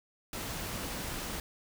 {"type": "noise", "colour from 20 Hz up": "pink", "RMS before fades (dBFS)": -38, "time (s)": [0.33, 1.4], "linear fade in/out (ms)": 2, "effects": []}